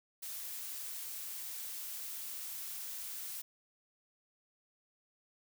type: noise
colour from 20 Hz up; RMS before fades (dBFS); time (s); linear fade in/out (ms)
blue; -43; 0.22-3.42; 10
effects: none